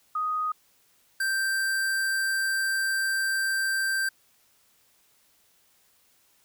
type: tone pair in turn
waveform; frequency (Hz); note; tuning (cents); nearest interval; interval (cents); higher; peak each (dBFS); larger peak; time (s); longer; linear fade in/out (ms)
sine / square; 1247 / 1568.3; D#6 / G6; +3 / 0; major third; 397; second; -25; neither; 0.15-0.52 / 1.2-4.09; second; 5
effects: white hiss -64 dBFS RMS until 6.44 s